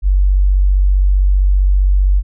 sine tone, 47.65 Hz, G1, 48 cents flat, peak -8 dBFS, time 0.02-2.23 s, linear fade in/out 50 ms, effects none

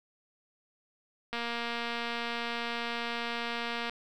click train, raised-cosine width 0.3 ms, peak -19 dBFS, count 604, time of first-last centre 1.33-3.896 s, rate 235 Hz, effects 10-bit

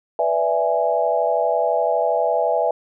sine chord, E dominant seventh, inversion second, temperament equal, 493.9 / 587.3 / 659.3 / 830.6 Hz, B4 / D5 / E5 / G#5, 0 / 0 / 0 / 0 cents, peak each -23 / -23 / -20 / -23 dBFS, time 0.19-2.71 s, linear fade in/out 2 ms, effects none

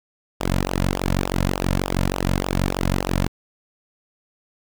sawtooth tone with flanger, 46.25 Hz, F#1, in tune, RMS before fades -22 dBFS, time 0.4-3.28 s, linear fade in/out 10 ms, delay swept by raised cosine 0.46 to 2.66 ms, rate 3.4 Hz, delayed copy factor -0.85, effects 8-bit

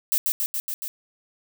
violet noise with echo, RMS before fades -21 dBFS, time 0.12-0.18 s, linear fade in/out 0 ms, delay 140 ms, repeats 5, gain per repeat -2 dB, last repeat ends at 0.88 s, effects none

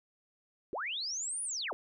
sine linear two-way sweep, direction up then down, 293.7 to 9860 to 293.7 Hz, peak -34 dBFS, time 0.73-1.73 s, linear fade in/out 0 ms, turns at 1.43 s, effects none

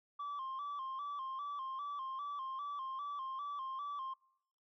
sine tone with vibrato, 1105 Hz, C#6, 6 cents flat, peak -37 dBFS, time 0.19-4.14 s, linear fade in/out 10 ms, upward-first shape square, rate 2.5 Hz, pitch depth 75 cents each way, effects noise-tail reverb RT60 0.8 s tail -26 dB re dry + tanh soft clip ceiling -38 dBFS

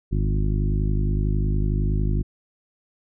harmonic tone with a mistuned harmonic, 50.9 Hz, G#1, 34 cents flat, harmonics 1 / 2 / 3 / 4 / 5 / 6 / 7, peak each -21 / -26 / -27 / -33 / -34 / -37 / -36 dBFS, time 0.11-2.23 s, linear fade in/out 20 ms, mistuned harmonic 1, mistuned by -90 cents, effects none

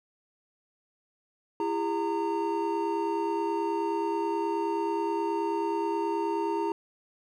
triangle tone cluster, 335.6 / 405 / 919 Hz, E4 / G#4 / A#5, +31 / -43 / -25 cents, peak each -29 dBFS, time 1.6-6.72 s, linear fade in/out 2 ms, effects none

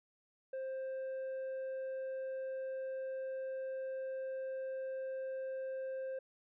sine tone with tanh clipping, 527 Hz, C5, 12 cents sharp, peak -39 dBFS, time 0.53-6.19 s, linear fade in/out 5 ms, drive 4 dB, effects none

